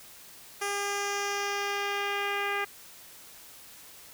10% pulse tone with low-pass filter sweep, 403.7 Hz, G#4, 49 cents flat, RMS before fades -31 dBFS, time 0.61-2.65 s, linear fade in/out 10 ms, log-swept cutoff 9600 to 2300 Hz, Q 1.6, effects white hiss -50 dBFS RMS until 4.13 s

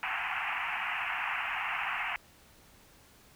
white band-pass noise, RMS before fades -34 dBFS, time 0.03-2.16 s, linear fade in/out 0 ms, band 710 to 2800 Hz, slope 96 dB/octave, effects pink hiss -59 dBFS RMS until 3.35 s

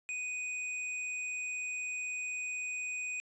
square tone, 2489 Hz, D#7, in tune, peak -36 dBFS, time 0.09-3.2 s, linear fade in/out 0 ms, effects resampled to 22050 Hz + 13-bit

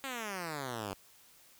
5% pulse exponential sweep, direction down, 277.2 to 93.3 Hz, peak -26 dBFS, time 0.04-0.94 s, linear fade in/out 0 ms, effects white hiss -61 dBFS RMS until 1.59 s

